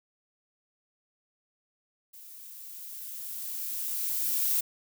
violet noise with level ramp, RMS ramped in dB -49 to -26 dBFS, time 2.13-4.61 s, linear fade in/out 10 ms, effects none

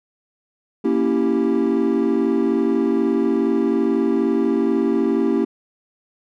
triangle chord, A# diminished seventh, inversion none, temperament equal, 233.1 / 277.2 / 329.6 / 392 Hz, A#3 / C#4 / E4 / G4, 0 / 0 / 0 / 0 cents, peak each -19 dBFS, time 0.84-5.45 s, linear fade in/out 10 ms, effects tanh soft clip ceiling -7 dBFS

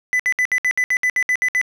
triangle tone bursts, 2000 Hz, B6, 21 cents sharp, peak -13 dBFS, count 12, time 0.13-1.614 s, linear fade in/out 0 ms, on 65 ms, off 64 ms, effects none

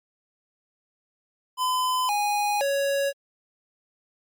square tone with pitch steps, 1015 / 826 / 557 Hz, B5 / G#5 / C#5, +47 / -10 / +8 cents, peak -23 dBFS, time 1.57-3.13 s, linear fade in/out 50 ms, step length 520 ms, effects Opus 48 kbps

